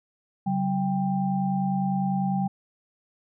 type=tone cluster; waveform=sine; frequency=139.4 / 189.4 / 791 Hz; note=C#3 / F#3 / G5; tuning=+10 / +41 / +15 cents; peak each=-31 / -24 / -29 dBFS; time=0.46-2.48 s; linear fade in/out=10 ms; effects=none